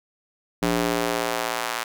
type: tone with high-pass filter sweep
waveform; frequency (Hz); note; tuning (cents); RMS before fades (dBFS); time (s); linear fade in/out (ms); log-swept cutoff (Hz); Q
square; 58.27; A#1; 0; -25; 0.62-1.84; 10; 220 to 1100; 0.98
effects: none